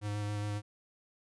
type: tone with vibrato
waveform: square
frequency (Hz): 103.83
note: G#2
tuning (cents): 0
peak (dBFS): -34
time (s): 0.01-0.62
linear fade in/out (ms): 50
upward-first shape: square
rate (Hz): 7.2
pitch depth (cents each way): 11
effects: resampled to 24000 Hz